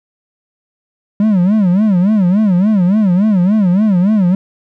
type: tone with vibrato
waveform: triangle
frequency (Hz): 196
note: G3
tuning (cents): 0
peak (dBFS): -6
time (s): 1.2-4.35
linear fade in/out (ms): 2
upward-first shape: sine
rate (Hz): 3.5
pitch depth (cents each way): 200
effects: none